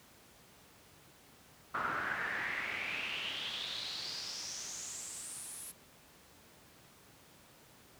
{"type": "noise with band-pass filter sweep", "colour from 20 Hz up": "brown", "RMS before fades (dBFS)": -40, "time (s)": [1.74, 5.72], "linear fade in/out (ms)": 10, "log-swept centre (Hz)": [1300, 11000], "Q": 5.6, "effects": ["pink hiss -60 dBFS RMS until 7.99 s", "high-pass 80 Hz 12 dB/octave"]}